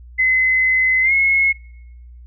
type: tone with pitch glide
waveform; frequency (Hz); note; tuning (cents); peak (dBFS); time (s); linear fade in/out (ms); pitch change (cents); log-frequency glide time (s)
sine; 2040 to 2174; C7 to C#7; -44 to -34; -12; 0.18-1.53; 20; +110; 1.02-1.13
effects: noise-tail reverb RT60 0.9 s tail -23 dB re dry + added 60 Hz sine -37 dBFS peak until 2.26 s